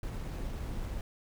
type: noise with sample-and-hold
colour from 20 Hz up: brown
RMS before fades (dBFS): -37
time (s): 0.03-1.01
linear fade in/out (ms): 2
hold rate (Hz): 8820
effects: none